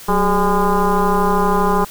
sine tone with frequency modulation, 418.3 Hz, G#4, 12 cents sharp, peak -12 dBFS, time 0.08-1.85 s, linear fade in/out 10 ms, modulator 201 Hz, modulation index 3.9, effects white hiss -37 dBFS RMS until 1.9 s

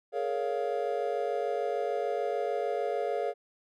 triangle chord, Bb minor seventh, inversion third, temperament just, 419.5 / 466.2 / 559.4 / 699.2 Hz, Ab4 / Bb4 / Db5 / F5, +17 / 0 / +16 / +2 cents, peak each -32 dBFS, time 0.12-3.34 s, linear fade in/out 50 ms, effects none

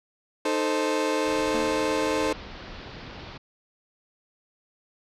30% pulse chord, A diminished, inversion second, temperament equal with one note detuned, 309.3 / 440 / 523.3 Hz, Eb4 / A4 / C5, -10 / 0 / 0 cents, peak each -25 dBFS, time 0.45-2.33 s, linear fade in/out 5 ms
pink low-pass noise, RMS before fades -41 dBFS, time 1.25-3.38 s, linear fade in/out 10 ms, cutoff 5000 Hz, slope 48 dB/octave
square tone with exponential decay, 233.9 Hz, A#3, 6 cents sharp, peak -30 dBFS, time 1.54-2.05 s, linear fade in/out 5 ms, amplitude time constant 110 ms
effects low-pass 8000 Hz 12 dB/octave

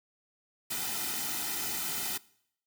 white noise with comb filter, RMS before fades -34 dBFS, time 0.7-2.18 s, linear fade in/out 10 ms, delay 1.8 ms, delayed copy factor -0.8, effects noise-tail reverb RT60 0.7 s tail -22 dB re dry

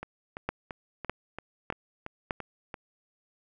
two click trains, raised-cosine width 0.5 ms, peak -14 / -22 dBFS, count 4 / 9, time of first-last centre 0.49-2.308 / 0.03-2.742 s, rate 1.65 / 2.95 Hz, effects none

